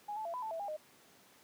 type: tone with pitch steps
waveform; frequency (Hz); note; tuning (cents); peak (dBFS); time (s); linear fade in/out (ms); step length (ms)
sine; 830 / 869 / 677 / 999 / 879 / 657 / 809 / 615; G#5 / A5 / E5 / B5 / A5 / E5 / G#5 / D#5; -1 / -22 / +46 / +20 / -2 / -6 / -46 / -20; -37; 0.08-0.768; 10; 86
effects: pink hiss -62 dBFS RMS until 1.43 s + high-pass 200 Hz 12 dB/octave